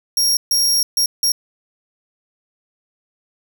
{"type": "tone bursts at uneven times", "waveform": "sawtooth", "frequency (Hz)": 5588, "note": "F8", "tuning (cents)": 0, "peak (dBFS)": -11, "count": 4, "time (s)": [[0.17, 0.37], [0.51, 0.83], [0.97, 1.06], [1.23, 1.32]], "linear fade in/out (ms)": 2, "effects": []}